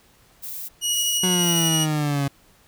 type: noise bursts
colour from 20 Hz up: violet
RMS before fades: -33 dBFS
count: 3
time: 0.42-1.69 s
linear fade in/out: 20 ms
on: 270 ms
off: 230 ms
type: tone with tremolo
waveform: 20% pulse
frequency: 2906 Hz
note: F#7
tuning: 32 cents flat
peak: -14 dBFS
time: 0.81-1.87 s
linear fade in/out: 50 ms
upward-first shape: triangle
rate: 12 Hz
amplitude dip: 25%
type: exponential sweep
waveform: 30% pulse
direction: down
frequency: 185 to 138.1 Hz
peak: -18 dBFS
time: 1.23-2.28 s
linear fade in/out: 5 ms
effects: pink hiss -56 dBFS RMS until 2.67 s